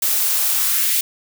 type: noise with high-pass filter sweep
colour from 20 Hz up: blue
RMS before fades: -18 dBFS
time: 0.02-1.01 s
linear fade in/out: 5 ms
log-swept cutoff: 230 to 2500 Hz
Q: 1.5
effects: none